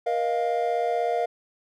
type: chord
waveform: triangle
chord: Bb suspended fourth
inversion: none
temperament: equal with one note detuned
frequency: 474.3 / 622.3 / 698.5 Hz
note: Bb4 / Eb5 / F5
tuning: +30 / 0 / 0 cents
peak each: -25 / -28 / -23 dBFS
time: 0.06-1.26 s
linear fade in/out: 10 ms
effects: none